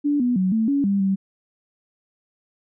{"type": "tone with pitch steps", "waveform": "sine", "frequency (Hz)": [290.2, 245.3, 186.4, 222.1, 281.2, 198.8, 193.5], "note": ["D4", "B3", "F#3", "A3", "C#4", "G3", "G3"], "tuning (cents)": [-21, -12, 13, 16, 25, 25, -22], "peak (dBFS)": -17, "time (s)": [0.04, 1.16], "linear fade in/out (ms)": 20, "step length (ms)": 160, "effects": []}